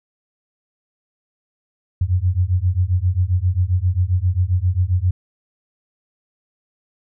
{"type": "beating tone pair", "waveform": "sine", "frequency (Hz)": [87.31, 94.81], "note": ["F2", "F#2"], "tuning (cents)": [0, 43], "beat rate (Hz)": 7.5, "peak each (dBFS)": -18, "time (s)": [2.01, 5.11], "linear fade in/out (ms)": 5, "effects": []}